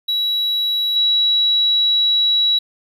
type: tone with level steps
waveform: triangle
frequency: 3900 Hz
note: B7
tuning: 23 cents flat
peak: -14 / -9 dBFS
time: 0.08-2.59 s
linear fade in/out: 10 ms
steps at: 0.96 s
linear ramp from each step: 2 ms
effects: tanh soft clip ceiling -11 dBFS